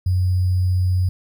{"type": "tone with sample-and-hold", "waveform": "sine", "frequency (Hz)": 91.5, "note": "F#2", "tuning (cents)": -19, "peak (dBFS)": -15, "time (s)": [0.06, 1.09], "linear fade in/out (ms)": 5, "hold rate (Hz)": 4900, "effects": []}